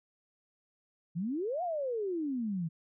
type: exponential two-way sweep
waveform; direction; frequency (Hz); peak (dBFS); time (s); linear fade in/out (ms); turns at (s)
sine; up then down; 156.2 to 738 to 156.2; -31; 1.15-2.69; 20; 1.63
effects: none